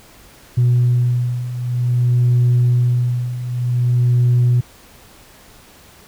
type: beating tone pair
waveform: sine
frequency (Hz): 122.1 / 122.63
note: B2 / B2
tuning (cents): -19 / -12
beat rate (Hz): 0.53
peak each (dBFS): -17 / -13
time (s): 0.57-4.61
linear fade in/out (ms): 10
effects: tanh soft clip ceiling -8 dBFS + pink hiss -45 dBFS RMS until 6.07 s